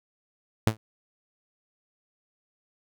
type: tone with exponential decay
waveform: sawtooth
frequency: 109.7 Hz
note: A2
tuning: 5 cents flat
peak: -12 dBFS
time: 0.67-0.77 s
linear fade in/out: 0 ms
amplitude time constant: 21 ms
effects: none